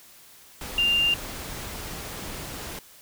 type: tone in noise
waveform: sine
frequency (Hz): 2794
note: F7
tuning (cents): 0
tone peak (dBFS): -19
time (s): 0.78-1.14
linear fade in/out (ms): 2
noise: pink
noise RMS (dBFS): -36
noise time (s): 0.61-2.79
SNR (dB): +14
effects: white hiss -51 dBFS RMS until 3.01 s